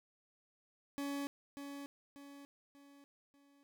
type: tone with echo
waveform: 40% pulse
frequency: 281.6 Hz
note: C#4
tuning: 27 cents sharp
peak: -37 dBFS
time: 0.98-1.27 s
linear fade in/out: 0 ms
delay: 590 ms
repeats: 4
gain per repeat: -7 dB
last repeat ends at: 3.63 s
effects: none